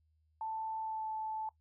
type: tone with pitch glide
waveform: sine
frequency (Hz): 883 to 873.4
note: A5 to A5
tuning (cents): +6 to -13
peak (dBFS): -36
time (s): 0.41-1.49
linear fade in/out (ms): 2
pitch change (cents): -19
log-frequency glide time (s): 0.79-1.07
effects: noise-tail reverb RT60 0.1 s tail -19 dB re dry + added 78 Hz sine -70 dBFS peak until 1.6 s